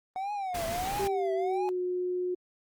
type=tone with vibrato; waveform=triangle; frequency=740 Hz; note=F#5; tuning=in tune; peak=-29 dBFS; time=0.16-1.69 s; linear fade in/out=0 ms; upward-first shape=triangle; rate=1.5 Hz; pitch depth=220 cents each way
type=noise; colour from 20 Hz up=pink; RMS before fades=-37 dBFS; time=0.54-1.08 s; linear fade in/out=10 ms
type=tone with pitch glide; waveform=sine; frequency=392 to 361.5 Hz; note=G4 to F#4; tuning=0 to -40 cents; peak=-28 dBFS; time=0.99-2.35 s; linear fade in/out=10 ms; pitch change=-140 cents; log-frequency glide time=1.17-1.8 s
effects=Opus 24 kbps